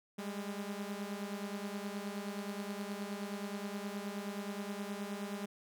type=beating tone pair; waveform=sawtooth; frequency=199.3 / 208.8 Hz; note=G3 / G#3; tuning=+29 / +10 cents; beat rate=9.5 Hz; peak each=-37 / -39 dBFS; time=0.18-5.46 s; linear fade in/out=10 ms; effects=none